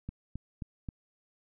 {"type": "click train", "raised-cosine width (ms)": 5, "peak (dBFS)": -25, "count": 4, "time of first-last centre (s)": [0.09, 0.888], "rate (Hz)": 3.76, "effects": []}